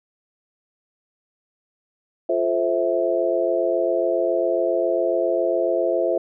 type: chord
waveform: sine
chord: F major seventh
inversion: none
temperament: just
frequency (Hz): 349.2 / 436.5 / 523.8 / 654.8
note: F4 / A4 / C5 / E5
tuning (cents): 0 / -14 / +2 / -12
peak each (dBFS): -24 / -27 / -23 / -22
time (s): 2.29-6.18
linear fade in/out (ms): 5
effects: none